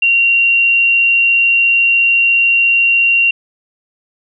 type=tone; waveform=sine; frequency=2757 Hz; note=F7; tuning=23 cents flat; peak=-8 dBFS; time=0.02-3.31 s; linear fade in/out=5 ms; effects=none